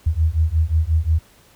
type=beating tone pair; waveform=sine; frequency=77.2 / 82.8 Hz; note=D#2 / E2; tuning=-13 / +8 cents; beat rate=5.6 Hz; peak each=-18 dBFS; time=0.06-1.19 s; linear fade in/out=10 ms; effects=pink hiss -52 dBFS RMS until 1.55 s